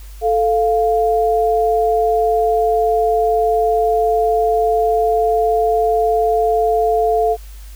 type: tone pair together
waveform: sine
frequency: 439.9 / 698.3 Hz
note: A4 / F5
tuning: 0 / 0 cents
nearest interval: minor sixth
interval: 800 cents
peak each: -15 dBFS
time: 0.21-7.37 s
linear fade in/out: 50 ms
effects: added 50 Hz sine -32 dBFS peak until 7.75 s + white hiss -46 dBFS RMS until 7.75 s